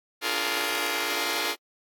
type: chord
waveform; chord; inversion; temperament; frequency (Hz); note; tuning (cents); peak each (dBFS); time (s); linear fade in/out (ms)
5% pulse; Bb dominant seventh; first; just; 291.4 / 349.6 / 419.5 / 466.2; D4 / F4 / Ab4 / Bb4; -13 / +2 / +17 / 0; -23 / -20 / -20 / -20; 0.21-1.56; 50
effects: AAC 64 kbps